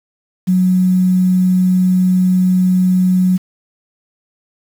sine tone with quantisation, 183.8 Hz, F#3, 11 cents flat, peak -9 dBFS, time 0.47-3.38 s, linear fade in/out 20 ms, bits 6, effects none

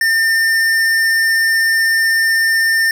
sine tone with tanh clipping, 1804 Hz, A6, 43 cents sharp, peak -13 dBFS, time 0.01-2.91 s, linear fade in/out 2 ms, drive 17 dB, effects none

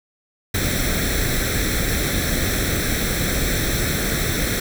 pink noise with comb filter, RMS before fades -21 dBFS, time 0.54-4.6 s, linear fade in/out 5 ms, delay 0.52 ms, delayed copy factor +0.75, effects none

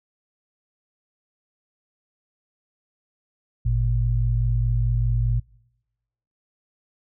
sine tone pair together, 51.72 / 116.54 Hz, G#1 / A#2, -6 / 0 cents, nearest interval octave + major second, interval 1406 cents, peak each -21 dBFS, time 3.65-5.4 s, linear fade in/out 10 ms, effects noise-tail reverb RT60 1.0 s tail -26 dB re dry

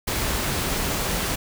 pink noise, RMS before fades -25 dBFS, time 0.07-1.36 s, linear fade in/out 10 ms, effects none

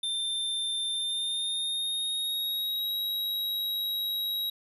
square tone with pitch glide, 3581 to 3838 Hz, A7 to A#7, +30 to +50 cents, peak -29 dBFS, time 0.03-4.5 s, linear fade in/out 5 ms, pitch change +120 cents, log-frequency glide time 0.91-2.94 s, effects resampled to 32000 Hz + 11-bit

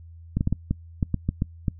clicks, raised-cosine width 5 ms, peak -10 dBFS, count 10, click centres 0.37 / 0.409 / 0.474 / 0.526 / 0.71 / 1.028 / 1.143 / 1.29 / 1.421 / 1.682 s, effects noise-tail reverb RT60 0.1 s tail -24 dB re dry + added 83 Hz sine -42 dBFS peak until 1.79 s

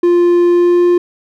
triangle tone with pitch glide, 349.2 to 351.8 Hz, F4 to F4, 0 to +13 cents, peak -5 dBFS, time 0.03-0.98 s, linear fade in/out 5 ms, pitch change +13 cents, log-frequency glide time 0.5-0.86 s, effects none

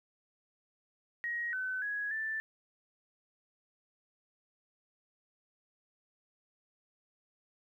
sine tone with pitch steps, 1889 / 1516 / 1668 / 1766 Hz, A#6 / F#6 / G#6 / A6, +22 / +42 / +7 / +6 cents, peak -33 dBFS, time 1.24-2.4 s, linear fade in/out 0 ms, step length 290 ms, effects 12-bit

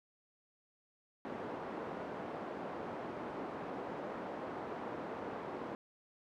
pink band-pass noise, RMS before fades -43 dBFS, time 1.25-5.75 s, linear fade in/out 0 ms, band 270 to 1000 Hz, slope 12 dB/octave, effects none

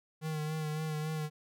square tone with vibrato, 154.9 Hz, D#3, 7 cents flat, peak -34 dBFS, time 0.21-1.3 s, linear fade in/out 50 ms, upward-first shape sine, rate 3.6 Hz, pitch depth 32 cents each way, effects none

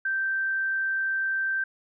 sine tone, 1563 Hz, G6, 6 cents flat, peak -24 dBFS, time 0.05-1.64 s, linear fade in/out 5 ms, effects none

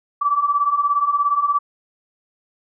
sine beating tone pair, 1143 / 1160 Hz, D6 / D6, -47 / -22 cents, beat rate 17 Hz, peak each -21 / -17 dBFS, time 0.21-1.59 s, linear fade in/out 10 ms, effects none

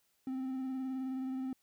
triangle tone with vibrato, 261.6 Hz, C4, in tune, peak -33 dBFS, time 0.27-1.53 s, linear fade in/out 2 ms, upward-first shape sine, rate 19 Hz, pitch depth 24 cents each way, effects white hiss -75 dBFS RMS until 1.62 s

